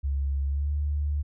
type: tone with pitch glide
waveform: sine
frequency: 69.3 to 73.17 Hz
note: C#2 to D2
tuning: 0 to -6 cents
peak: -24 dBFS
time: 0.03-1.23 s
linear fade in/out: 20 ms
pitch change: +94 cents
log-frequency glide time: 0.47-0.72 s
effects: none